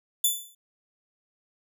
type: tone with exponential decay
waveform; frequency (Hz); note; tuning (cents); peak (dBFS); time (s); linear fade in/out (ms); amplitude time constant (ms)
5% pulse; 3497; A7; -11; -10; 0.24-0.55; 5; 66
effects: none